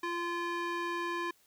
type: tone with band-pass filter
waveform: square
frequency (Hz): 344.8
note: F4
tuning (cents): -22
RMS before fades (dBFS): -35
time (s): 0.03-1.31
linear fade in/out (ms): 5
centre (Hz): 1400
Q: 1
effects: white hiss -67 dBFS RMS until 1.46 s